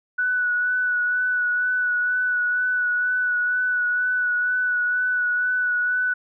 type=tone with vibrato; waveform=sine; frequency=1480 Hz; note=F#6; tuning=in tune; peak=-19 dBFS; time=0.18-6.14 s; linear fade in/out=10 ms; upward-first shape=sine; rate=2.1 Hz; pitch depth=20 cents each way; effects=none